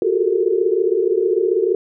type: tone cluster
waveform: sine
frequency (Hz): 357.3 / 372.7 / 392.6 / 431.4 / 458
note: F4 / F#4 / G4 / A4 / A#4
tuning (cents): +40 / +13 / +3 / -34 / -31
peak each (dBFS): -21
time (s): 0.02-1.75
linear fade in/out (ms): 2
effects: none